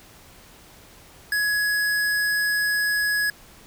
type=tone; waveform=square; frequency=1678 Hz; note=G#6; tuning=17 cents sharp; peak=-21 dBFS; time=1.32-3.3 s; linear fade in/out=2 ms; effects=pink hiss -49 dBFS RMS until 3.66 s

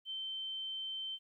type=tone; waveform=sine; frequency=3100 Hz; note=G7; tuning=20 cents flat; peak=-38 dBFS; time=0.05-1.19 s; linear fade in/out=50 ms; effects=13-bit

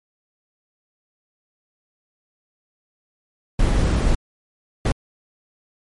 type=noise bursts at uneven times; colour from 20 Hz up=brown; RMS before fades=-17 dBFS; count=2; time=3.59-4.15 / 4.85-4.92 s; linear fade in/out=5 ms; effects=MP3 48 kbps

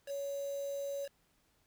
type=tone with quantisation; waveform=sine; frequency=560 Hz; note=C#5; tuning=18 cents sharp; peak=-36 dBFS; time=0.06-1.09 s; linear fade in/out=50 ms; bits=8; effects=pink hiss -73 dBFS RMS until 1.66 s

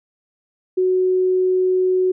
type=tone; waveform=sine; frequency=370 Hz; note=F#4; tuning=in tune; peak=-14 dBFS; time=0.77-2.12 s; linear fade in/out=10 ms; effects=none

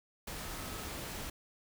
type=tone in noise; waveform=sine; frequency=1285 Hz; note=E6; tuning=45 cents flat; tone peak=-53 dBFS; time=0.38-0.88 s; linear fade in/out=5 ms; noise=pink; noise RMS=-42 dBFS; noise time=0.27-1.3 s; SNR=-14 dB; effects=none

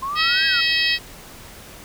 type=exponential two-way sweep; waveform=sine; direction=up then down; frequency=1046.5 to 1656 to 1327 Hz; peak=-23 dBFS; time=0.02-0.61 s; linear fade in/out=10 ms; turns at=0.46 s
type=harmonic tone; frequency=642 Hz; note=E5; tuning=46 cents flat; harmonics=3 / 4 / 5 / 6 / 7 / 8; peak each=-22 / -23 / -24 / -25 / -25 / -26 dBFS; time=0.15-0.99 s; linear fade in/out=50 ms
effects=pink hiss -41 dBFS RMS until 1.84 s

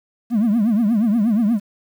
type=tone with vibrato; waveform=triangle; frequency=220 Hz; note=A3; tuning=in tune; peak=-11 dBFS; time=0.3-1.6 s; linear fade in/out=50 ms; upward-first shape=triangle; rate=8.4 Hz; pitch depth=210 cents each way; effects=tanh soft clip ceiling -9 dBFS + 8-bit

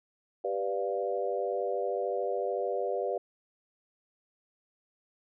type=chord; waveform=sine; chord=G dominant seventh; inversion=none; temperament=equal; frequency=392 / 493.9 / 587.3 / 698.5 Hz; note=G4 / B4 / D5 / F5; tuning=0 / 0 / 0 / 0 cents; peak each=-34 / -33 / -34 / -36 dBFS; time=0.44-3.18 s; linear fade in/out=5 ms; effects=none

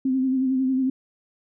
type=tone with vibrato; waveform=sine; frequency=261.6 Hz; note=C4; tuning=in tune; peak=-19 dBFS; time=0.05-0.9 s; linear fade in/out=5 ms; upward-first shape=sine; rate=11 Hz; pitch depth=38 cents each way; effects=none

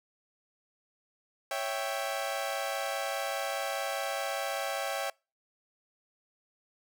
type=chord; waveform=sawtooth; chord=C# diminished; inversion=none; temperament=equal; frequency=554.4 / 659.3 / 784 Hz; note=C#5 / E5 / G5; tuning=0 / 0 / 0 cents; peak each=-32 dBFS; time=1.51-5.1 s; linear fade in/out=2 ms; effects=noise-tail reverb RT60 0.3 s tail -26 dB re dry

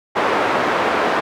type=band-pass noise; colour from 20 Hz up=pink; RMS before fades=-18 dBFS; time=0.15-1.21 s; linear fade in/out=20 ms; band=440 to 1600 Hz; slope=12 dB/octave; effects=none

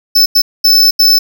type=tone bursts at uneven times; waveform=square; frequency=5270 Hz; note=E8; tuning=1 cent flat; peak=-5 dBFS; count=4; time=0.15-0.26 / 0.35-0.42 / 0.64-0.91 / 0.99-1.19 s; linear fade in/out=10 ms; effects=none

